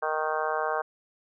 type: harmonic tone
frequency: 155.56 Hz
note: D#3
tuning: in tune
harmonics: 3 / 4 / 5 / 6 / 7 / 8 / 9 / 10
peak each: -33 / -32 / -32 / -36 / -33 / -36 / -39 / -35 dBFS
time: 0.02-0.82 s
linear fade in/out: 10 ms
effects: none